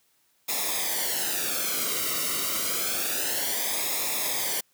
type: noise with flanger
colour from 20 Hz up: white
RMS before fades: -28 dBFS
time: 0.48-4.61 s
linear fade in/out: 10 ms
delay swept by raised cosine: 0.66 to 1.2 ms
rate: 0.28 Hz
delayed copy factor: -0.75
effects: white hiss -67 dBFS RMS until 4.73 s + high-pass 80 Hz 12 dB/octave